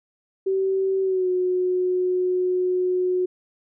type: tone with pitch glide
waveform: sine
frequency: 383.8 to 365 Hz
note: G4 to F#4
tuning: -37 to -24 cents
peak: -19 dBFS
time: 0.46-3.26 s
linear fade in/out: 10 ms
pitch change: -87 cents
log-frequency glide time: 1.02-1.29 s
effects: none